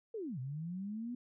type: linear two-way sweep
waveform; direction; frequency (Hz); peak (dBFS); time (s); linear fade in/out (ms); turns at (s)
sine; down then up; 473 to 122.6 to 248.7; -38; 0.14-1.15; 5; 0.39
effects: none